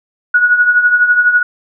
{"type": "tone with tremolo", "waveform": "sine", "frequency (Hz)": 1460, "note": "F#6", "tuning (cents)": -24, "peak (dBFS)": -4, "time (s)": [0.34, 1.43], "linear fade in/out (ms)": 5, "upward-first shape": "triangle", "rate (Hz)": 12, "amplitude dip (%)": 70, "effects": []}